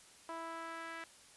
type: tone with band-pass filter sweep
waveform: sawtooth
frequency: 329.6 Hz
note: E4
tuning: in tune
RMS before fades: -45 dBFS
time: 0.29-1.04 s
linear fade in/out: 0 ms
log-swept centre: 1000 to 1800 Hz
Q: 1.9
effects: white hiss -60 dBFS RMS until 1.36 s + resampled to 24000 Hz